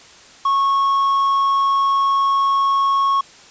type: tone with quantisation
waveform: triangle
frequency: 1100 Hz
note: C#6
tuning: 14 cents flat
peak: -12 dBFS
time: 0.45-3.21 s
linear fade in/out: 5 ms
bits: 7
effects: white hiss -44 dBFS RMS until 3.5 s + resampled to 16000 Hz